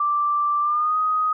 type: tone with pitch glide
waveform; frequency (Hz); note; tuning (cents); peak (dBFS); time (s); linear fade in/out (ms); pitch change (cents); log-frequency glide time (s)
sine; 1174.7 to 1251.8; D6 to D#6; 0 to +10; -18; 0-1.33; 5; +110; 0.61-0.97
effects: none